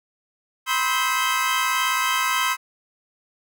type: chord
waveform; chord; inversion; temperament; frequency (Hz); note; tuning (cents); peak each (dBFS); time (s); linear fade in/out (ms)
25% pulse; C major seventh; third; equal with one note detuned; 987.8 / 1046.5 / 1289.9 / 1568; B5 / C6 / E6 / G6; 0 / 0 / -38 / 0; -24 / -20 / -21 / -24; 0.66-2.57; 50
effects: none